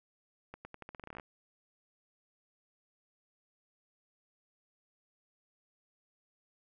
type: accelerating click train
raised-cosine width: 0.5 ms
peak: -30 dBFS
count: 15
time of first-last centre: 0.54-1.198 s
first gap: 110 ms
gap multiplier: 0.85
effects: none